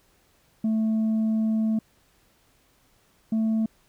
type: tone pair in turn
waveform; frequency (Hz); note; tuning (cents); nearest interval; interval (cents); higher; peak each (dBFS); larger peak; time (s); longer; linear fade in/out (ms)
sine; 220 / 221.3; A3 / A3; 0 / +10; unison; 10; second; -18; neither; 0.64-1.79 / 3.32-3.66; first; 5
effects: tanh soft clip ceiling -20 dBFS + pink hiss -63 dBFS RMS until 3.88 s